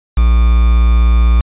triangle tone with quantisation, 58 Hz, A#1, 8 cents flat, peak -4 dBFS, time 0.17-1.41 s, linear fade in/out 5 ms, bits 4, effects resampled to 8000 Hz

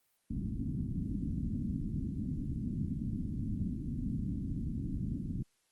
white low-pass noise, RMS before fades -36 dBFS, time 0.3-5.43 s, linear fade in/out 10 ms, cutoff 270 Hz, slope 48 dB/octave, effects white hiss -75 dBFS RMS until 5.71 s + Opus 32 kbps

